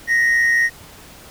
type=tone pair together; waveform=triangle; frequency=1864.7 / 1988.4 Hz; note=A#6 / B6; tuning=0 / +11 cents; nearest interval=minor second; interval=111 cents; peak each=-11 / -20 dBFS; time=0.07-0.7 s; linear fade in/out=50 ms; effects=tanh soft clip ceiling -7 dBFS + pink hiss -42 dBFS RMS until 1.3 s